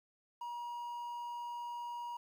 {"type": "tone with quantisation", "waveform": "triangle", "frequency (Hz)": 955, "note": "A#5", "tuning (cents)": 42, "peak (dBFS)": -38, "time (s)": [0.41, 2.17], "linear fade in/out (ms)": 5, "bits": 11, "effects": []}